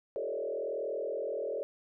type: tone with frequency modulation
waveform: sine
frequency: 499.2 Hz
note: B4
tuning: 19 cents sharp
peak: -32 dBFS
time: 0.16-1.63 s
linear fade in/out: 0 ms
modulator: 41 Hz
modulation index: 2.5
effects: none